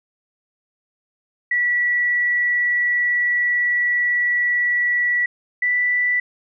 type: tone pair in turn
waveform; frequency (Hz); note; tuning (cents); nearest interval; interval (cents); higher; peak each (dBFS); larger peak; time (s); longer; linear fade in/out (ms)
sine; 1947 / 1973; B6 / B6; -25 / -2; unison; 23; second; -16; neither; 1.51-5.26 / 5.62-6.2; first; 5
effects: none